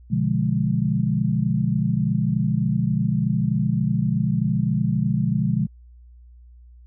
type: chord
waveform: sine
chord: B diminished seventh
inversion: none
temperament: equal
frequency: 123.47 / 146.83 / 174.61 / 207.7 Hz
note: B2 / D3 / F3 / Ab3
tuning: 0 / 0 / 0 / 0 cents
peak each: -24 dBFS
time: 0.1-5.67 s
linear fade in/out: 20 ms
effects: added 60 Hz sine -44 dBFS peak until 6.86 s